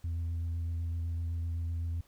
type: tone with vibrato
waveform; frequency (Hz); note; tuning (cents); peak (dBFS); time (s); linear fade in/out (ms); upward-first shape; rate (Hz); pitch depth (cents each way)
sine; 83.8; E2; +29; -29; 0.04-2.01; 5; triangle; 7.9; 18
effects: tanh soft clip ceiling -30 dBFS + pink hiss -66 dBFS RMS until 2.07 s